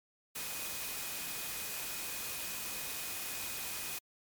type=tone in noise; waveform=sine; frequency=2494 Hz; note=D#7; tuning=3 cents sharp; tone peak=-49 dBFS; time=0.35-3.99 s; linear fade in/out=10 ms; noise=white; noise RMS=-40 dBFS; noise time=0.35-3.99 s; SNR=-12 dB; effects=MP3 96 kbps